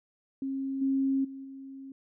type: tone with level steps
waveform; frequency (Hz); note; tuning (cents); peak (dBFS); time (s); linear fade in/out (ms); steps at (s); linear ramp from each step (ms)
sine; 270; C#4; -45; -30 / -24 / -39 / -41; 0.42-1.92; 2; 0.81 / 1.24 / 1.44; 10
effects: none